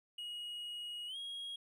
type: tone with pitch glide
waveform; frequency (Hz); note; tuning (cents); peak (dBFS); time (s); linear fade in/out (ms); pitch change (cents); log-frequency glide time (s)
triangle; 2892 to 3284; F#7 to G#7; -40 to -20; -40; 0.18-1.56; 5; +220; 1.07-1.17
effects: none